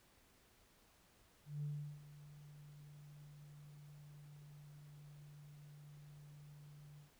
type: tone with ADSR envelope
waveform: sine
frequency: 146.83 Hz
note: D3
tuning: in tune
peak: -38 dBFS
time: 1.45-7.11 s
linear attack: 180 ms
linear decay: 360 ms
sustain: -17 dB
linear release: 120 ms
effects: tanh soft clip ceiling -35 dBFS + pink hiss -70 dBFS RMS until 7.19 s